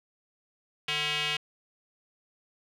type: tone with band-pass filter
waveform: square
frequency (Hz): 150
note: D3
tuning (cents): +37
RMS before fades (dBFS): -30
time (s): 0.88-1.37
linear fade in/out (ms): 5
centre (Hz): 2900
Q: 3.5
effects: none